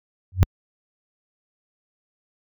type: tone with exponential growth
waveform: sine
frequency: 92.2 Hz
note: F#2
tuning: 6 cents flat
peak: -6 dBFS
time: 0.32-0.43 s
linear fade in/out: 0 ms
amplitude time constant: 22 ms
effects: high-pass 60 Hz 12 dB/octave